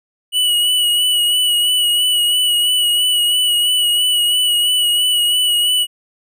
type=tone with vibrato; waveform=square; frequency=2935 Hz; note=F#7; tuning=15 cents flat; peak=-13 dBFS; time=0.32-5.87 s; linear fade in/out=50 ms; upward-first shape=sine; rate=3 Hz; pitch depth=30 cents each way; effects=none